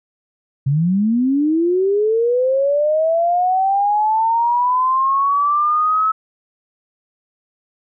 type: linear sweep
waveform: sine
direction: up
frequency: 130.81 to 1300 Hz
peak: -13 dBFS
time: 0.66-6.12 s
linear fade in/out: 10 ms
effects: none